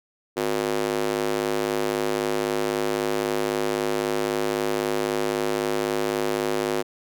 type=tone with high-pass filter; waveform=square; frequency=51.91 Hz; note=G#1; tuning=in tune; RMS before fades=-25 dBFS; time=0.36-6.83 s; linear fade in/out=20 ms; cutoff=370 Hz; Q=2.1; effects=none